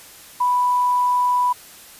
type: tone with quantisation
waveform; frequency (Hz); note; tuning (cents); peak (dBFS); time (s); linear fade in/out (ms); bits
sine; 987.8; B5; 0; -15; 0.4-1.53; 10; 7
effects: white hiss -43 dBFS RMS until 1.99 s + resampled to 32000 Hz